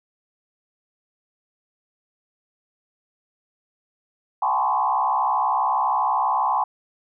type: tone with frequency modulation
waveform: sine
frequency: 932.3 Hz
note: A#5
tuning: in tune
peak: -18 dBFS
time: 4.42-6.64 s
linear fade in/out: 5 ms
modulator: 66.2 Hz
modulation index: 2.6
effects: none